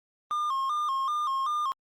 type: tone with vibrato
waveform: triangle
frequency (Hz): 1138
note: C#6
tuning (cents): +45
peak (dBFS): -24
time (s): 0.31-1.72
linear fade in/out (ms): 0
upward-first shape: square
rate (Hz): 2.6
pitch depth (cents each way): 100
effects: Opus 24 kbps